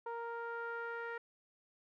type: tone with low-pass filter sweep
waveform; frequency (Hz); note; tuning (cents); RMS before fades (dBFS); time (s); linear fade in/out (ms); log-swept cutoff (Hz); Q
sawtooth; 466.2; A#4; 0; -42; 0.06-1.18; 5; 1100 to 1700; 4
effects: none